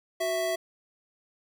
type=tone pair together; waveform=square; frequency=370 / 659.3 Hz; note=F#4 / E5; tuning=0 / 0 cents; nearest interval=minor seventh; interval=1000 cents; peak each=-34 / -28 dBFS; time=0.2-0.56 s; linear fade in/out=10 ms; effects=none